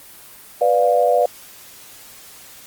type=chord; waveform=sine; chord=B diminished; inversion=none; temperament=equal with one note detuned; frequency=493.9 / 587.3 / 703.7 Hz; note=B4 / D5 / F5; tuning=0 / 0 / +13 cents; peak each=-17 dBFS; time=0.61-1.26 s; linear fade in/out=5 ms; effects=white hiss -42 dBFS RMS until 2.66 s + Opus 24 kbps